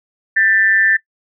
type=tone with amplitude modulation; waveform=sine; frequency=1779 Hz; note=A6; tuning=19 cents sharp; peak=-7 dBFS; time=0.36-0.97 s; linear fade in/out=10 ms; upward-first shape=sine; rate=198 Hz; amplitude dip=70%; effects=noise-tail reverb RT60 0.1 s tail -20 dB re dry

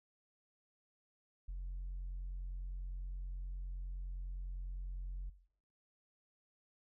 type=tone; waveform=sine; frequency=44.88 Hz; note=F1; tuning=48 cents sharp; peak=-38 dBFS; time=1.48-5.3 s; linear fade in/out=10 ms; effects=noise-tail reverb RT60 0.6 s tail -17 dB re dry + tanh soft clip ceiling -38 dBFS

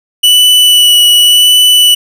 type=tone with vibrato; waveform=45% pulse; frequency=2960 Hz; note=F#7; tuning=in tune; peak=-3 dBFS; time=0.23-1.95 s; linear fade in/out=10 ms; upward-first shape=sine; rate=0.89 Hz; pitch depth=13 cents each way; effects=none

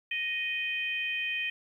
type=harmonic tone; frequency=622.3 Hz; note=D#5; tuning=in tune; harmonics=3 / 4 / 5; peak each=-36 / -31 / -37 dBFS; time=0.11-1.5 s; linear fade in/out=5 ms; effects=11-bit

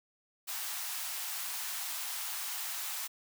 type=high-pass noise; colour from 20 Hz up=white; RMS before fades=-38 dBFS; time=0.47-3.08 s; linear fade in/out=20 ms; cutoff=700 Hz; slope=48 dB/octave; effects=none

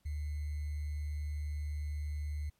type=tone with sample-and-hold; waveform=sine; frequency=74.2 Hz; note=D2; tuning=18 cents sharp; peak=-34 dBFS; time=0.05-2.5 s; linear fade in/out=10 ms; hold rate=2100 Hz; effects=pink hiss -75 dBFS RMS until 2.59 s + MP3 64 kbps

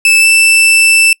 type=tone with pitch glide; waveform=40% pulse; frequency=2632 to 2656 Hz; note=E7 to E7; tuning=-3 to +12 cents; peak=-4 dBFS; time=0.05-1.13 s; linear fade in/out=2 ms; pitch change=+15 cents; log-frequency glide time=0.19-0.26 s; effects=noise-tail reverb RT60 0.1 s tail -25 dB re dry

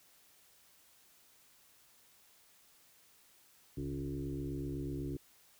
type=tone with frequency modulation; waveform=sine; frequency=211.8 Hz; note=G#3; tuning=34 cents sharp; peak=-36 dBFS; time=3.77-5.17 s; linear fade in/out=5 ms; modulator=68.1 Hz; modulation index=2.3; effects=white hiss -65 dBFS RMS until 5.59 s

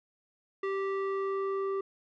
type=tone with low-pass filter sweep; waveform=square; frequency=390.1 Hz; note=G4; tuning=8 cents flat; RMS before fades=-32 dBFS; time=0.63-1.81 s; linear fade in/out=5 ms; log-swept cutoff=2000 to 1000 Hz; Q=1.4; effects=none

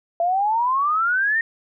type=exponential sweep; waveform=sine; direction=up; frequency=670 to 1864.7 Hz; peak=-17 dBFS; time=0.2-1.41 s; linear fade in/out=2 ms; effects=none

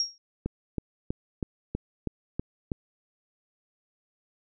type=tone with exponential decay; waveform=sine; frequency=5588 Hz; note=F8; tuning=in tune; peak=-21 dBFS; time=0-0.18 s; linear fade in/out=1 ms; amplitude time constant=37 ms
type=click train; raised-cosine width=3 ms; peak=-16 dBFS; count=8; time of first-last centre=0.46-2.718 s; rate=3.1 Hz
effects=none

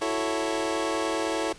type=chord; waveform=25% pulse; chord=F# minor seventh; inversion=third; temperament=equal; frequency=329.6 / 370 / 440 / 554.4 Hz; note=E4 / F#4 / A4 / C#5; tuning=0 / 0 / 0 / 0 cents; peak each=-26 / -31 / -27 / -28 dBFS; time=0.01-1.53 s; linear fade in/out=10 ms; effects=pink hiss -49 dBFS RMS until 1.58 s + resampled to 22050 Hz

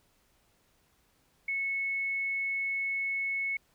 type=tone; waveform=sine; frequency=2200 Hz; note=C#7; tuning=14 cents flat; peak=-29 dBFS; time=1.48-3.57 s; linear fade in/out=5 ms; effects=pink hiss -69 dBFS RMS until 3.74 s

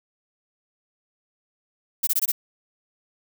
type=noise bursts; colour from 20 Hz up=violet; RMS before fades=-21 dBFS; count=5; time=2.03-2.32 s; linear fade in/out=10 ms; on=42 ms; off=20 ms; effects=none

